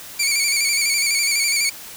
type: tone with vibrato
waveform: 15% pulse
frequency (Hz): 2282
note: C#7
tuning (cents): +50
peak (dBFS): -10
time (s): 0.19-1.7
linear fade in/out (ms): 10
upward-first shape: square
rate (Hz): 12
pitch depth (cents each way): 53
effects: white hiss -37 dBFS RMS until 1.96 s